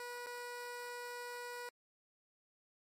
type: tone with dropouts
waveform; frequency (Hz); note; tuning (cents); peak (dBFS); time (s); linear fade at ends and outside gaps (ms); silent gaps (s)
15% pulse; 486.3; B4; -27; -37; 0-1.69; 1; 0.262-0.268
effects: MP3 64 kbps